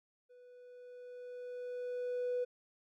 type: tone with level ramp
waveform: triangle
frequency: 493.9 Hz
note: B4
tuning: in tune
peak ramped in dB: -55 to -28 dBFS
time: 0.29-2.45 s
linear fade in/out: 20 ms
effects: tanh soft clip ceiling -29 dBFS